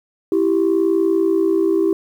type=tone pair together; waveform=sine; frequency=329.6 / 390 Hz; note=E4 / G4; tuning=0 / -9 cents; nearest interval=minor third; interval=291 cents; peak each=-15 dBFS; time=0.32-1.93 s; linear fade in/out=2 ms; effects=tanh soft clip ceiling -9 dBFS + 8-bit